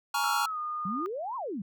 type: chord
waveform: square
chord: Bb minor seventh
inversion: third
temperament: just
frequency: 839.1 / 932.3 / 1118.8 / 1398.5 Hz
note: Ab5 / Bb5 / Db6 / F6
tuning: +18 / 0 / +16 / +2 cents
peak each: -33 dBFS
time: 0.14-0.46 s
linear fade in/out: 5 ms
type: tone with pitch glide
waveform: sine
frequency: 1341 to 1222.6 Hz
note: E6 to D#6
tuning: +29 to -31 cents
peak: -31 dBFS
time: 0.24-1.06 s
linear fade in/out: 0 ms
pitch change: -160 cents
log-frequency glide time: 0.43-0.58 s
type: exponential two-way sweep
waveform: sine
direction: up then down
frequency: 174.61 to 1100 to 174.61 Hz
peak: -32 dBFS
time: 0.85-1.62 s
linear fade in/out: 5 ms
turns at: 1.36 s
effects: none